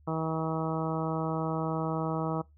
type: harmonic tone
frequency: 160.2 Hz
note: E3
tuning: 49 cents flat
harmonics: 1 / 2 / 3 / 4 / 5 / 6 / 7 / 8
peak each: -32 / -35 / -37 / -38 / -39 / -40 / -40 / -41 dBFS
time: 0.07-2.42 s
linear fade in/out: 10 ms
effects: noise-tail reverb RT60 0.2 s tail -23 dB re dry + added 74 Hz sine -56 dBFS peak until 2.57 s